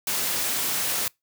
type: high-pass noise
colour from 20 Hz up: white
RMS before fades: -26 dBFS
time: 0.07-1.08 s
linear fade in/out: 2 ms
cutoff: 100 Hz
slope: 12 dB/octave
effects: noise-tail reverb RT60 0.2 s tail -26 dB re dry